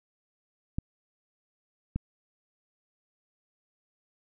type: clicks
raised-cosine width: 5 ms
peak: -17 dBFS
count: 2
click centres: 0.785 / 1.96 s
effects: none